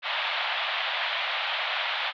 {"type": "band-pass noise", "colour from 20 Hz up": "white", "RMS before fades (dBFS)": -29, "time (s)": [0.02, 2.13], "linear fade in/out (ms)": 50, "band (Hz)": [610, 3700], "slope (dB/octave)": 48, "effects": []}